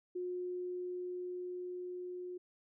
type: tone with level ramp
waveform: sine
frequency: 360 Hz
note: F#4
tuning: 47 cents flat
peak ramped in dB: -36 to -41 dBFS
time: 0.15-2.38 s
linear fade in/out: 10 ms
effects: none